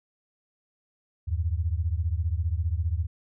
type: beating tone pair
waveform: sine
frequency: 77.78 / 92.78 Hz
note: D#2 / F#2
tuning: 0 / +5 cents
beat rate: 15 Hz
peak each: -26 / -28 dBFS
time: 1.27-3.07 s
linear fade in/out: 20 ms
effects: none